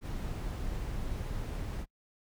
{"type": "noise", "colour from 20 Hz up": "brown", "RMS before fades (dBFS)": -36, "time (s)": [0.01, 1.86], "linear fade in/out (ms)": 50, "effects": ["noise-tail reverb RT60 0.1 s tail -26 dB re dry"]}